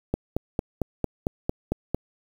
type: click train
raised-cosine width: 2 ms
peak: -10 dBFS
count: 9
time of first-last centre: 0.14-1.946 s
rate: 4.43 Hz
effects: 7-bit